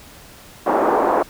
white band-pass noise, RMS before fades -17 dBFS, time 0.66-1.23 s, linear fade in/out 10 ms, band 280 to 1000 Hz, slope 24 dB/octave, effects pink hiss -43 dBFS RMS until 1.29 s

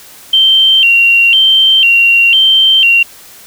sine tone with vibrato, 2935 Hz, F#7, 15 cents flat, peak -4 dBFS, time 0.33-3.03 s, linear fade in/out 5 ms, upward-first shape square, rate 1 Hz, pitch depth 110 cents each way, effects white hiss -36 dBFS RMS until 3.46 s

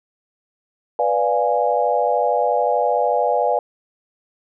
sine chord, B diminished seventh, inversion none, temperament equal, 493.9 / 587.3 / 698.5 / 830.6 Hz, B4 / D5 / F5 / Ab5, 0 / 0 / 0 / 0 cents, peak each -21 dBFS, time 0.99-3.59 s, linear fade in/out 2 ms, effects none

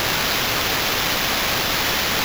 white noise with sample-and-hold, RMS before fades -21 dBFS, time 0-2.24 s, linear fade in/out 0 ms, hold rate 8820 Hz, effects none

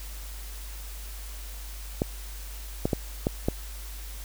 clicks, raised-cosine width 2 ms, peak -10 dBFS, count 5, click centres 2.019 / 2.855 / 2.932 / 3.269 / 3.485 s, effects added 50 Hz sine -37 dBFS peak until 4.24 s + white hiss -45 dBFS RMS until 4.24 s

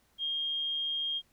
sine tone, 3227 Hz, G7, 50 cents sharp, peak -30 dBFS, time 0.18-1.22 s, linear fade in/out 50 ms, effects pink hiss -69 dBFS RMS until 1.32 s

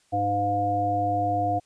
harmonic tone, 101.4 Hz, G#2, 41 cents flat, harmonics 1 / 3 / 5 / 7, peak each -30 / -31 / -34 / -23 dBFS, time 0.12-1.6 s, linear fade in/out 20 ms, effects white hiss -64 dBFS RMS until 1.65 s + resampled to 22050 Hz

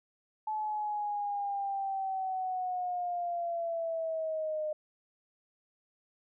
sine linear sweep, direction down, 865 to 609 Hz, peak -31 dBFS, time 0.47-4.73 s, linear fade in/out 5 ms, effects none

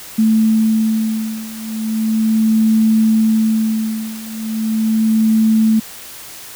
sine beating tone pair, 220 / 220.37 Hz, A3 / A3, 0 / +3 cents, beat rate 0.37 Hz, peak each -16 / -14 dBFS, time 0.18-5.8 s, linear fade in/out 10 ms, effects white hiss -34 dBFS RMS until 6.55 s

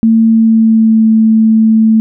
sine tone with pitch glide, 225 to 221.1 Hz, A3 to A3, +39 to +9 cents, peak -4 dBFS, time 0.03-2 s, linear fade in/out 0 ms, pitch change -30 cents, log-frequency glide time 0.27-1.08 s, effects none

